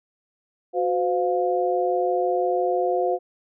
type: tone cluster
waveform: sine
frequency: 366.8 / 513 / 705 Hz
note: F#4 / C5 / F5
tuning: -15 / -34 / +16 cents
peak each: -24 dBFS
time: 0.73-3.19 s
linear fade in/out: 50 ms
effects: none